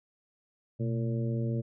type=harmonic tone with a mistuned harmonic; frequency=113.6 Hz; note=A#2; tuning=44 cents flat; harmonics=1 / 2 / 3 / 4 / 5; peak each=-29 / -35 / -39 / -41 / -43 dBFS; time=0.79-1.62 s; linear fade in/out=20 ms; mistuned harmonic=1; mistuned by=+120 cents; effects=none